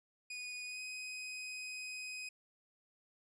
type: tone with pitch glide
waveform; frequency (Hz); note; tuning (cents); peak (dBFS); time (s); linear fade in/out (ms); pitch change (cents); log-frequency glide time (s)
sawtooth; 2472 to 2509; D#7 to D#7; -12 to +14; -39; 0.3-2.29; 5; +26; 0.66-0.8
effects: resampled to 22050 Hz